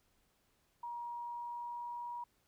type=tone with pitch glide; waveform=sine; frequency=951 to 958.2 Hz; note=A#5 to A#5; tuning=+34 to +47 cents; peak=-40 dBFS; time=0.83-2.24 s; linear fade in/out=5 ms; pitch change=+13 cents; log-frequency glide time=1.14-2.12 s; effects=pink hiss -75 dBFS RMS until 2.47 s